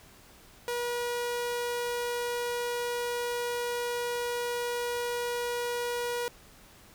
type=tone; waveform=sawtooth; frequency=481.7 Hz; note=B4; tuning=43 cents flat; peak=-26 dBFS; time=0.68-6.28 s; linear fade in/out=0 ms; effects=pink hiss -55 dBFS RMS until 6.94 s